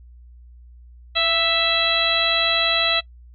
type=harmonic tone with a mistuned harmonic; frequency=659.3 Hz; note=E5; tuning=in tune; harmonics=1 / 2 / 3 / 4 / 5 / 6; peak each=-26 / -26 / -27 / -24 / -23 / -21 dBFS; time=1.15-3.01 s; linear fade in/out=20 ms; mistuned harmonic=1; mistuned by=+28 cents; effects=noise-tail reverb RT60 0.1 s tail -23 dB re dry + added 60 Hz sine -42 dBFS peak until 3.34 s